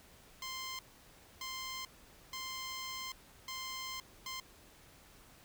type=tone bursts at uneven times; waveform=10% pulse; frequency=1046.5 Hz; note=C6; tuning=in tune; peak=-32 dBFS; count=5; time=0.42-0.79 / 1.41-1.85 / 2.33-3.12 / 3.48-4 / 4.26-4.4 s; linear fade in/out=2 ms; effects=pink hiss -60 dBFS RMS until 5.44 s